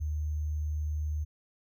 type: tone with sample-and-hold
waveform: sine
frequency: 76 Hz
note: D#2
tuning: 40 cents flat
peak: -29 dBFS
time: 0-1.25 s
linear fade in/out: 20 ms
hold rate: 6300 Hz
effects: none